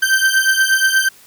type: beating tone pair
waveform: 40% pulse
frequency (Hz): 1554 / 1562.4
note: G6 / G6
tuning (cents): -16 / -6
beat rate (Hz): 8.4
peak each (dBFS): -14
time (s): 0.02-1.09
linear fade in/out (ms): 10
effects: white hiss -46 dBFS RMS until 1.26 s